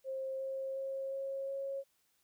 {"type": "tone with pitch steps", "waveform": "sine", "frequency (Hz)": [531, 535, 539, 543.1, 547.2], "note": ["C5", "C5", "C#5", "C#5", "C#5"], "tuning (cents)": [25, 38, -49, -36, -23], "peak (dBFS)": -36, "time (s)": [0.04, 1.84], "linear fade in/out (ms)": 50, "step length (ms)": 360, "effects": ["white hiss -75 dBFS RMS until 2.23 s"]}